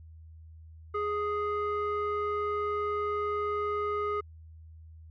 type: tone with low-pass filter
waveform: square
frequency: 415.3 Hz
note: G#4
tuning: in tune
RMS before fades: -31 dBFS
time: 0.94-4.21 s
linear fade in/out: 10 ms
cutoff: 1500 Hz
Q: 7.7
effects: added 80 Hz sine -47 dBFS peak until 5.1 s